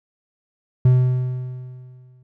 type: tone with exponential decay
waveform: triangle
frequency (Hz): 126.7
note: B2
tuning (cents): +45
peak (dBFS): -7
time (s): 0.85-2.23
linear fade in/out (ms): 5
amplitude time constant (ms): 300
effects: none